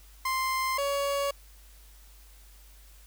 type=tone pair in turn; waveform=30% pulse; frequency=1046.5 / 561.8 Hz; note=C6 / C#5; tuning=0 / +23 cents; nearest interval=major seventh; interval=1077 cents; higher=first; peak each=-24 dBFS; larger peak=neither; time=0.25-0.78 / 0.78-1.31 s; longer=neither; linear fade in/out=5 ms; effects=added 50 Hz sine -51 dBFS peak until 3.06 s + white hiss -58 dBFS RMS until 3.06 s